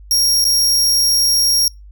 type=tone with dropouts; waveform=sawtooth; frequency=5588 Hz; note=F8; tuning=in tune; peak=-9 dBFS; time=0.11-1.68 s; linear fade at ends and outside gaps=1 ms; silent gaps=0.443-0.451 s; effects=noise-tail reverb RT60 0.2 s tail -26 dB re dry + added 50 Hz sine -36 dBFS peak until 1.91 s